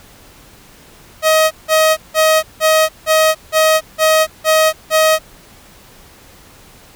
sawtooth tone bursts, 631 Hz, D#5, 24 cents sharp, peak -5 dBFS, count 9, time 1.22-5.19 s, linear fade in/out 50 ms, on 290 ms, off 170 ms, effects pink hiss -43 dBFS RMS until 6.95 s

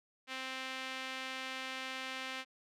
sawtooth tone with band-pass filter, 261.6 Hz, C4, in tune, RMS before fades -42 dBFS, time 0.27-2.45 s, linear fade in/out 50 ms, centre 2600 Hz, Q 1.3, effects none

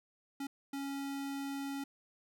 square tone bursts at uneven times, 277.2 Hz, C#4, in tune, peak -38 dBFS, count 2, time 0.4-0.47 / 0.73-1.84 s, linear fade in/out 5 ms, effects none

